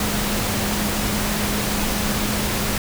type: tone in noise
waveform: sine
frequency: 207.7 Hz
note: G#3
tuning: in tune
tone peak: -26 dBFS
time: 0-2.78 s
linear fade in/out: 2 ms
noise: pink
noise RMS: -23 dBFS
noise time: 0-2.78 s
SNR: -6 dB
effects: none